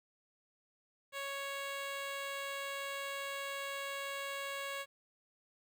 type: tone with notch filter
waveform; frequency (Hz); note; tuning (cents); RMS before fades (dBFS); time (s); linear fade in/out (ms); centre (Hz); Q
10% pulse; 554.4; C#5; 0; -41; 1.12-4.86; 50; 11000; 1.5
effects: 12-bit